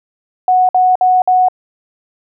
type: tone bursts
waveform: sine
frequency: 737 Hz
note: F#5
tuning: 7 cents flat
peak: -7 dBFS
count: 4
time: 0.48-1.485 s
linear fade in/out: 2 ms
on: 210 ms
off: 55 ms
effects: none